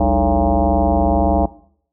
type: tone with frequency modulation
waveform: sine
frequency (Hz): 304.2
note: D#4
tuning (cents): -39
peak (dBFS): -12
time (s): 0-1.46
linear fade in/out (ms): 5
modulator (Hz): 126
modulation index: 4.2
effects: noise-tail reverb RT60 0.6 s tail -19 dB re dry